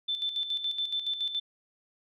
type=tone with tremolo; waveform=sine; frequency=3533 Hz; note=A7; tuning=6 cents sharp; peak=-27 dBFS; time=0.08-1.4 s; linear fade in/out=10 ms; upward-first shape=square; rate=7.1 Hz; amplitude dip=60%; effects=none